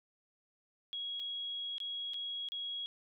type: tone with dropouts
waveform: sine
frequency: 3314 Hz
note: G#7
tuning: 4 cents flat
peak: -37 dBFS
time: 0.93-2.86 s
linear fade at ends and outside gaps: 0 ms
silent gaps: 1.196-1.2 / 1.782-1.802 / 2.135-2.142 / 2.487-2.52 s
effects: none